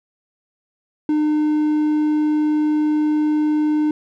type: tone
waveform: triangle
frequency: 303.2 Hz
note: D#4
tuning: 45 cents flat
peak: -13 dBFS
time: 1.09-3.91 s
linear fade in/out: 2 ms
effects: none